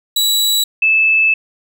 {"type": "tone pair in turn", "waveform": ["sawtooth", "sine"], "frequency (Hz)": [3913, 2621], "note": ["B7", "E7"], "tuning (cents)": [-17, -11], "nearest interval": "perfect fifth", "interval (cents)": 694, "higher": "first", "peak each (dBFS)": -9, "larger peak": "neither", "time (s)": [[0.16, 0.64], [0.82, 1.34]], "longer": "second", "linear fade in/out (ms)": 5, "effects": []}